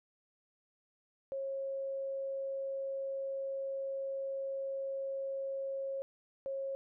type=tone bursts at uneven times; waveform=sine; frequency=543 Hz; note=C#5; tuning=36 cents flat; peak=-35 dBFS; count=2; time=1.32-6.02 / 6.46-6.75 s; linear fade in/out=0 ms; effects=none